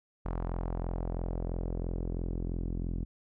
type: tone with low-pass filter sweep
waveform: sawtooth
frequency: 43 Hz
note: F1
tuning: 26 cents flat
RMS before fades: -34 dBFS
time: 0.25-3.05 s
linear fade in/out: 10 ms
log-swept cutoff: 1100 to 260 Hz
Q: 1.4
effects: none